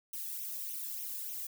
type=noise with flanger; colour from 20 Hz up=violet; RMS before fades=-40 dBFS; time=0.13-1.47 s; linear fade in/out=5 ms; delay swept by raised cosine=0.32 to 1.2 ms; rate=3.4 Hz; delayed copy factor=+0.8; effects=none